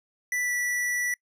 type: tone with pitch glide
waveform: square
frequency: 1975.5 to 1958.5 Hz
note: B6 to B6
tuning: 0 to -15 cents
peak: -26 dBFS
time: 0.32-1.14 s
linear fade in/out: 2 ms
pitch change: -15 cents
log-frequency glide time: 0.42-0.53 s
effects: noise-tail reverb RT60 0.1 s tail -25 dB re dry + resampled to 32000 Hz